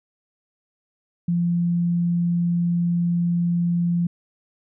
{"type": "tone", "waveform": "sine", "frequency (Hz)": 172.6, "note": "F3", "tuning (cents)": -20, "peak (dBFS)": -18, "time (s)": [1.28, 4.07], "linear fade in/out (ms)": 5, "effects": []}